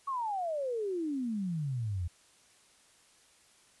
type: exponential sweep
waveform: sine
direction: down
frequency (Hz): 1133 to 82.41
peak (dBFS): -31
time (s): 0.07-2.08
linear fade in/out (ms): 10
effects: white hiss -63 dBFS RMS until 3.8 s + resampled to 24000 Hz